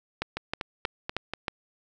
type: two click trains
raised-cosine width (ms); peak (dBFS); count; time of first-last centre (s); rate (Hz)
0.3; -15 / -12; 5 / 5; 0.37-1.336 / 0.22-1.482; 4.14 / 3.17
effects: none